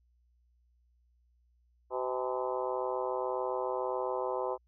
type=harmonic tone with a mistuned harmonic; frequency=127.1 Hz; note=C3; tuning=50 cents flat; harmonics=3 / 4 / 5 / 6 / 7 / 8 / 9 / 10; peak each=-37 / -35 / -39 / -41 / -40 / -39 / -50 / -51 dBFS; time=1.9-4.58 s; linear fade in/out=50 ms; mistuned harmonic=6; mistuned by=+100 cents; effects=added 60 Hz sine -66 dBFS peak until 4.67 s